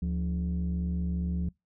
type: tone pair together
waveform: sine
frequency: 73.83 / 176.3 Hz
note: D2 / F3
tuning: +10 / +17 cents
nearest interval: octave + minor third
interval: 1507 cents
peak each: -28 dBFS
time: 0.02-1.49 s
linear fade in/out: 5 ms
effects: noise-tail reverb RT60 0.2 s tail -26 dB re dry + tanh soft clip ceiling -24 dBFS